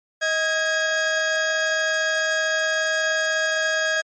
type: tone pair together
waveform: 40% pulse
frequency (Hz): 632 / 1641.1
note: D#5 / G#6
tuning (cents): +27 / -21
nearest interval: octave + perfect fourth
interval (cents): 1652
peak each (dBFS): -24 / -20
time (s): 0.21-4.02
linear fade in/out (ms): 20
effects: MP3 32 kbps